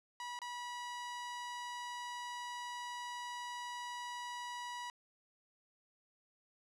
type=tone with dropouts; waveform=sawtooth; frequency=972 Hz; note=B5; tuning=28 cents flat; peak=-38 dBFS; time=0.2-4.9 s; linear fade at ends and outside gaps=1 ms; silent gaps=0.39-0.417 s; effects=low-pass 8000 Hz 12 dB/octave